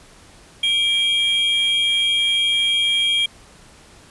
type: tone pair together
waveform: triangle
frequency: 2341 / 3244 Hz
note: D7 / G#7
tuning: -6 / -41 cents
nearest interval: tritone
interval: 565 cents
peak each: -22 / -15 dBFS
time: 0.63-3.26 s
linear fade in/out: 5 ms
effects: pink hiss -47 dBFS RMS until 4.1 s + resampled to 24000 Hz